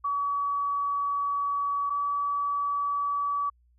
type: tone pair in turn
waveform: sine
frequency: 1137 / 1144.9 Hz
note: C#6 / D6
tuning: +44 / -44 cents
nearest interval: unison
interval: 12 cents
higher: second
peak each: -25 dBFS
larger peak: neither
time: 0.04-1.9 / 1.9-3.5 s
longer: first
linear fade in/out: 10 ms
effects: added 60 Hz sine -60 dBFS peak until 3.78 s